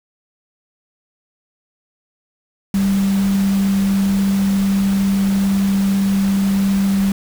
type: tone in noise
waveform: sine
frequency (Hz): 196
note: G3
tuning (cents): 0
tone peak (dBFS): -13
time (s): 2.74-7.12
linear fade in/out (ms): 2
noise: pink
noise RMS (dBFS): -30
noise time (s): 2.74-7.12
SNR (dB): +14
effects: none